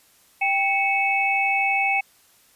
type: tone cluster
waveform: sine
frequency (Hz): 786 / 2222 / 2594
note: G5 / C#7 / E7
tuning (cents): +4 / +4 / -28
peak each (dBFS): -23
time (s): 0.41-2.01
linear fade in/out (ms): 10
effects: white hiss -57 dBFS RMS until 2.55 s + resampled to 32000 Hz